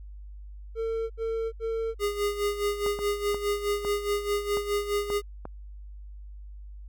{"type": "tone bursts", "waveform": "triangle", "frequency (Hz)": 451.6, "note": "A4", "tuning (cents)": 45, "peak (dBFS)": -25, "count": 3, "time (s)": [0.75, 1.946], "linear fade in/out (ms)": 50, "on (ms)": 350, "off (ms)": 73}
{"type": "tone with tremolo", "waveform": "square", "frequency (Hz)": 409.8, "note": "G#4", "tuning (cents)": -23, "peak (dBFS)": -24, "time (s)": [1.99, 5.22], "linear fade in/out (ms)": 50, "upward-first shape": "sine", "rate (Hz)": 4.8, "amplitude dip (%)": 70}
{"type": "clicks", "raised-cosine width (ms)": 1, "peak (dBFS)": -22, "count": 7, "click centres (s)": [2.863, 2.99, 3.345, 3.849, 4.571, 5.102, 5.454]}
{"effects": ["added 50 Hz sine -40 dBFS peak until 6.88 s"]}